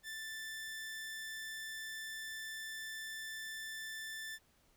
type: tone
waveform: sawtooth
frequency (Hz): 1766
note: A6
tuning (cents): +6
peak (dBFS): -39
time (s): 0.03-4.39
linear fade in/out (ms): 50
effects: pink hiss -71 dBFS RMS until 4.76 s